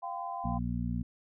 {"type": "chord", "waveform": "sine", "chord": "F suspended second", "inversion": "none", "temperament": "equal with one note detuned", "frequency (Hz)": [698.5, 784, 1020.2], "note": ["F5", "G5", "C6"], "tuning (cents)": [0, 0, -44], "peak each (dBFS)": -39, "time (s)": [0.02, 0.59], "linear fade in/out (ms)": 20}
{"type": "harmonic tone", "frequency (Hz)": 59.4, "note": "A#1", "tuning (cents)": 33, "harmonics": [1, 2, 3, 4], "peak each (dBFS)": [-36, -36, -36, -36], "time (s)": [0.44, 1.03], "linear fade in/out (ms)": 10}
{"effects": []}